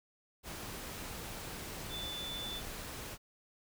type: tone in noise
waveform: sine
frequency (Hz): 3500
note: A7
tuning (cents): -10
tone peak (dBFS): -40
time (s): 1.89-2.62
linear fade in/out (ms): 50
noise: pink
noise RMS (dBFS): -44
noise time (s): 0.43-3.18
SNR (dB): +1
effects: none